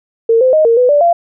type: tone with pitch steps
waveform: sine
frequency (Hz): 456.2 / 515 / 622 / 461.4 / 497.7 / 583 / 686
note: A#4 / C5 / D#5 / A#4 / B4 / D5 / F5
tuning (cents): -37 / -28 / -1 / -18 / +13 / -13 / -31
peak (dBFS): -6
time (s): 0.29-1.13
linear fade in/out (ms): 5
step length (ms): 120
effects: none